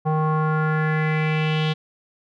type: tone with low-pass filter sweep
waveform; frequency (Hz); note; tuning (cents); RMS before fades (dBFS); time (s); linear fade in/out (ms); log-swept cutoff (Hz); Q
square; 155.56; D#3; 0; -21; 0.05-1.74; 20; 900 to 3400; 3.9
effects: none